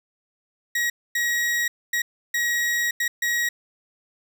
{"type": "tone bursts at uneven times", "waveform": "40% pulse", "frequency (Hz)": 1902, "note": "A#6", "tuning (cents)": 34, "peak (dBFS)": -20, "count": 6, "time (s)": [[0.75, 0.9], [1.15, 1.68], [1.93, 2.02], [2.34, 2.91], [3, 3.08], [3.22, 3.49]], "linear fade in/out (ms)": 5, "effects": []}